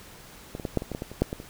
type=clicks; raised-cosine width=2 ms; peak=-20 / -23 / -15 / -9 / -20 / -19 / -18 / -18 / -26 / -7 / -17 / -25 dBFS; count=12; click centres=0.551 / 0.598 / 0.652 / 0.773 / 0.821 / 0.917 / 0.949 / 1.021 / 1.116 / 1.22 / 1.329 / 1.401 s; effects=pink hiss -48 dBFS RMS until 1.49 s